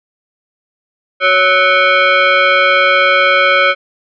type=tone with frequency modulation; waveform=sine; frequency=370 Hz; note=F#4; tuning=in tune; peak=-7 dBFS; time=1.2-3.75 s; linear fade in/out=50 ms; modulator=928 Hz; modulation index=2.6; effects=none